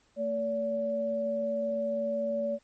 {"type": "tone pair together", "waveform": "sine", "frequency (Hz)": [225.4, 572], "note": ["A3", "D5"], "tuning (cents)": [42, -46], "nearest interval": "octave + major third", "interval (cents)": 1612, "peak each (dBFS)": [-35, -28], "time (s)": [0.16, 2.59], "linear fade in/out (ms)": 50, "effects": ["pink hiss -67 dBFS RMS until 2.63 s", "MP3 32 kbps"]}